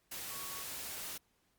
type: tone in noise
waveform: sine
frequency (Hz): 1116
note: C#6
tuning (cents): +11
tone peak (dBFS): -50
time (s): 0.3-0.63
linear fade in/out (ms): 10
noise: white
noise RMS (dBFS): -43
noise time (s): 0.11-1.18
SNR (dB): -10
effects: pink hiss -75 dBFS RMS until 1.58 s + Opus 48 kbps